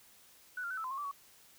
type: tone with pitch steps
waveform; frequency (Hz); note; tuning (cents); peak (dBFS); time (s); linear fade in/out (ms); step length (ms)
sine; 1485 / 1392 / 1513 / 1315 / 1025 / 1081 / 1163 / 1123; F#6 / F6 / F#6 / E6 / C6 / C#6 / D6 / C#6; +6 / -6 / +38 / -5 / -36 / -44 / -17 / +22; -36; 0.57-1.114; 5; 68
effects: white hiss -61 dBFS RMS until 1.58 s